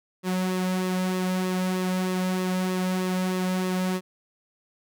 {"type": "tone with flanger", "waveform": "sawtooth", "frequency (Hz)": 184.5, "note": "F#3", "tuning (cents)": -5, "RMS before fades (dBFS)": -26, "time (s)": [0.23, 4.01], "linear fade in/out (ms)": 50, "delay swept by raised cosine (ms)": [1.3, 2.7], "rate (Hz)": 3.2, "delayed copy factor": -0.5, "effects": []}